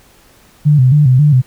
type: tone with vibrato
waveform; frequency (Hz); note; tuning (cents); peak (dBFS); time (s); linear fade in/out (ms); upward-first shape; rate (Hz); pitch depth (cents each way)
sine; 137.9; C#3; -9; -5; 0.65-1.42; 20; square; 3.7; 130
effects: pink hiss -47 dBFS RMS until 1.46 s